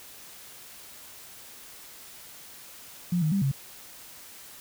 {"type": "tone with pitch steps", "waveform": "sine", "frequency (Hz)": [176, 155.4, 197.2, 136.7], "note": ["F3", "D#3", "G3", "C#3"], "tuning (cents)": [14, -2, 11, -24], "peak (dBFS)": -22, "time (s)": [3.12, 3.516], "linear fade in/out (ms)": 5, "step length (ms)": 99, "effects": ["white hiss -47 dBFS RMS until 4.6 s"]}